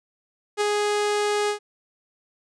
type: tone with ADSR envelope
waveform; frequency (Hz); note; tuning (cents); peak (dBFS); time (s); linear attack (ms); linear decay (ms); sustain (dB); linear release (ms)
sawtooth; 415.3; G#4; 0; -15; 0.57-1.59; 39; 15; -2; 100
effects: resampled to 22050 Hz